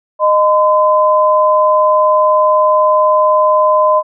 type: tone pair together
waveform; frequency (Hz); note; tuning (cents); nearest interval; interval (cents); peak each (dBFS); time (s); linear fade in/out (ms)
sine; 615.9 / 1020; D#5 / C6; -18 / -44; major sixth; 874; -10; 0.19-4.03; 50
effects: none